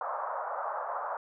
white band-pass noise, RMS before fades -35 dBFS, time 0.01-1.17 s, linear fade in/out 2 ms, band 550 to 1300 Hz, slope 48 dB/octave, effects none

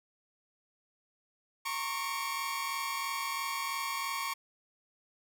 sawtooth tone cluster, 923 / 1088 / 1131 / 2322 Hz, A#5 / C#6 / C#6 / D7, -17 / -33 / +34 / -20 cents, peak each -37 / -32 / -38 / -37 dBFS, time 1.65-4.34 s, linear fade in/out 10 ms, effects none

